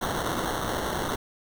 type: noise with sample-and-hold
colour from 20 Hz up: violet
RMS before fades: -29 dBFS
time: 0.01-1.16 s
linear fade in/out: 10 ms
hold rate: 2450 Hz
effects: none